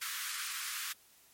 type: high-pass noise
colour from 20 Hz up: pink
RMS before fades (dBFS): -39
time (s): 0.01-0.93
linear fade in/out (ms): 10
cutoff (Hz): 1200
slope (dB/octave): 48
effects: white hiss -63 dBFS RMS until 1.33 s + MP3 64 kbps